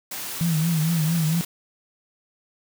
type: high-pass noise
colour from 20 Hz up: white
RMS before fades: -32 dBFS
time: 0.11-1.45 s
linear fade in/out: 5 ms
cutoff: 100 Hz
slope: 96 dB/octave
type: tone with vibrato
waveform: sine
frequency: 162.1 Hz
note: E3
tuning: 29 cents flat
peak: -19 dBFS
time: 0.41-1.41 s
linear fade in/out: 0 ms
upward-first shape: triangle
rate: 4.4 Hz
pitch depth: 110 cents each way
effects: none